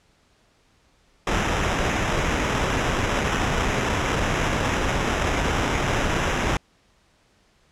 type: noise with sample-and-hold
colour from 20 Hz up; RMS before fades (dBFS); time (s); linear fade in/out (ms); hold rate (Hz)
pink; -23; 1.27-6.57; 2; 4410
effects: pink hiss -61 dBFS RMS until 7.71 s + low-pass 7000 Hz 12 dB/octave